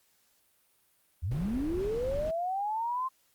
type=linear sweep; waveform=sine; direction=up; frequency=72 to 1057 Hz; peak=-29 dBFS; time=1.22-3.09 s; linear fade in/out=20 ms
type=noise; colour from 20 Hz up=brown; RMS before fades=-38 dBFS; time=1.31-2.31 s; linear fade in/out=5 ms
effects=white hiss -69 dBFS RMS until 3.34 s + Opus 48 kbps